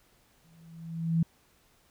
sine tone with exponential growth, 164.81 Hz, E3, in tune, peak -20 dBFS, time 0.44-1.23 s, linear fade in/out 5 ms, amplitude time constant 170 ms, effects pink hiss -65 dBFS RMS until 1.9 s

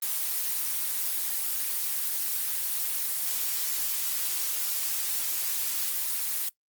blue noise, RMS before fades -29 dBFS, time 0.02-6.49 s, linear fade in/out 5 ms, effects noise-tail reverb RT60 0.1 s tail -20 dB re dry + Opus 24 kbps

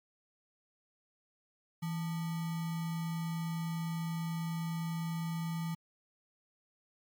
sine tone with sample-and-hold, 164.81 Hz, E3, in tune, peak -33 dBFS, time 1.82-5.75 s, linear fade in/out 10 ms, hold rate 1050 Hz, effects MP3 96 kbps

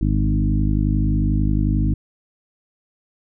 harmonic tone with a mistuned harmonic, 51.2 Hz, G#1, 24 cents flat, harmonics 1 / 2 / 3 / 4 / 5 / 6, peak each -19 / -22 / -24 / -25 / -26 / -27 dBFS, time 0.01-1.94 s, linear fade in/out 5 ms, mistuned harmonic 2, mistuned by +22 cents, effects none

